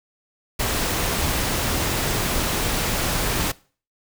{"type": "noise", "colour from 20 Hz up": "pink", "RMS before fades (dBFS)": -23, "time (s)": [0.59, 3.52], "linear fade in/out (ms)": 10, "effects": ["noise-tail reverb RT60 0.4 s tail -21 dB re dry"]}